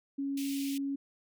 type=tone; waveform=sine; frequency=277.2 Hz; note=C#4; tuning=in tune; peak=-31 dBFS; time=0.18-0.96 s; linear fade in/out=10 ms
type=high-pass noise; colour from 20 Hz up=pink; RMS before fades=-44 dBFS; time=0.37-0.78 s; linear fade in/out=5 ms; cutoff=2300 Hz; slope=48 dB/octave
effects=none